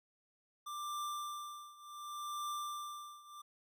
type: tone with tremolo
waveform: square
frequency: 1183 Hz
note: D6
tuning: 12 cents sharp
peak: -38 dBFS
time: 0.66-3.42 s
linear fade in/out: 10 ms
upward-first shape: triangle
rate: 0.68 Hz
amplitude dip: 90%
effects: none